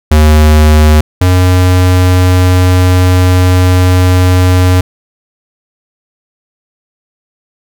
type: tone pair in turn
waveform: square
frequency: 76.6 / 91.18 Hz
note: D#2 / F#2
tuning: -27 / -25 cents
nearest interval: minor third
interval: 302 cents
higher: second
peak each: -3 / -5 dBFS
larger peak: first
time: 0.11-1.01 / 1.21-4.81 s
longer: second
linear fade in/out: 5 ms
effects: none